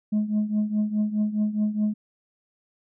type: tone with tremolo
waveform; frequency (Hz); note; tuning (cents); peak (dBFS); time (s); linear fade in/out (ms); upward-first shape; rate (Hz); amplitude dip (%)
sine; 211.5; G#3; +32; -16; 0.12-1.94; 10; triangle; 4.8; 85
effects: tanh soft clip ceiling -18 dBFS